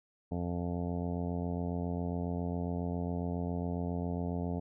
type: harmonic tone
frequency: 87.31 Hz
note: F2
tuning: in tune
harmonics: 1 / 2 / 3 / 4 / 5 / 6 / 7 / 8 / 9 / 10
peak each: -37 / -36 / -39 / -49 / -43 / -50 / -47 / -46 / -53 / -53 dBFS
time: 0.31-4.6 s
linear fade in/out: 10 ms
effects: none